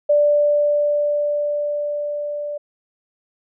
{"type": "tone with level ramp", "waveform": "sine", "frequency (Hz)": 587.3, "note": "D5", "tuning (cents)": 0, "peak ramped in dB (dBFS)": [-11, -24], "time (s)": [0.09, 2.58], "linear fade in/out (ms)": 10, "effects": []}